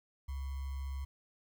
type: tone with sample-and-hold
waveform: sine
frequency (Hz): 68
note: C#2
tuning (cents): -33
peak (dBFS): -36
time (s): 0.28-1.05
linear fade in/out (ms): 10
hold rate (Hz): 1050
effects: none